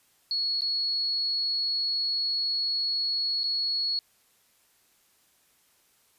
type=tone with dropouts; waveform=sine; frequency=4354 Hz; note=C#8; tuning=32 cents flat; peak=-25 dBFS; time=0.31-3.99 s; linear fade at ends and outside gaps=1 ms; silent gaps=0.608-0.619 / 3.434-3.44 s; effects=white hiss -65 dBFS RMS until 6.18 s + resampled to 32000 Hz